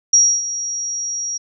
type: tone with ADSR envelope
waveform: sine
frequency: 5680 Hz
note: F8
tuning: 28 cents sharp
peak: -7 dBFS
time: 0.13-1.38 s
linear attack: 6 ms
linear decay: 280 ms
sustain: -14 dB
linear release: 13 ms
effects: none